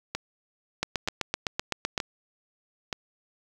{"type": "two click trains", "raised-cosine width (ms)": 0.2, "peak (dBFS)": [-9, -12], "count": [10, 4], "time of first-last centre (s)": [[0.83, 1.978], [0.15, 2.928]], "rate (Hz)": [7.84, 1.08], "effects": ["7-bit"]}